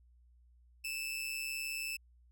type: tone with amplitude modulation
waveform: sawtooth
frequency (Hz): 2637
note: E7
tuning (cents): 0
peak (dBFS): -31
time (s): 0.84-1.97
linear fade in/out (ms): 10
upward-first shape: sine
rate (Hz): 139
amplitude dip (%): 60
effects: added 60 Hz sine -61 dBFS peak until 2.31 s